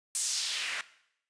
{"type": "noise with band-pass filter sweep", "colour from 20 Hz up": "white", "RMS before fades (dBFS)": -33, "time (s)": [0.15, 0.81], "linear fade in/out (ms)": 0, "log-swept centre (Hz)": [8600, 1700], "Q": 1.9, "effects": ["noise-tail reverb RT60 0.7 s tail -17 dB re dry", "resampled to 22050 Hz"]}